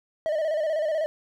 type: tone with vibrato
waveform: triangle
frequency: 622.3 Hz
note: D#5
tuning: in tune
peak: -21 dBFS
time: 0.26-1.06 s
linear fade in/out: 0 ms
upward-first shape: square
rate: 16 Hz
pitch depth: 62 cents each way
effects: none